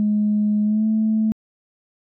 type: tone with pitch glide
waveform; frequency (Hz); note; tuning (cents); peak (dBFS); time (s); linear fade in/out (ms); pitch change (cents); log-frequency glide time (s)
sine; 210 to 218.5; G#3 to A3; +19 to -12; -15; 0-1.32; 0; +69; 0.64-0.86
effects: tanh soft clip ceiling -11 dBFS